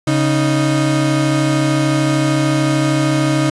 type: tone pair together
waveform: 35% pulse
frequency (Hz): 138.59 / 310.5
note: C#3 / D#4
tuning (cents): 0 / -3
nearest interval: octave + major second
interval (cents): 1397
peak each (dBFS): -14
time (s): 0.07-3.5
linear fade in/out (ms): 5
effects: resampled to 24000 Hz